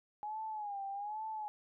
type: tone with vibrato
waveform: sine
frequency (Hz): 830.6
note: G#5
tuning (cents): 0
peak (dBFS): -38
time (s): 0.23-1.48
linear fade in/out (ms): 0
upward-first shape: sine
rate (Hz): 1.2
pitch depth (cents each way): 96
effects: none